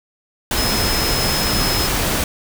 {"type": "tone in noise", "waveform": "sine", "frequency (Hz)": 5150, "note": "E8", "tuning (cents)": -41, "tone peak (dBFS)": -22, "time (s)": [0.57, 1.87], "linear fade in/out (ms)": 2, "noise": "pink", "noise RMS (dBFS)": -19, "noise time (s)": [0.51, 2.24], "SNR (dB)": -6, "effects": []}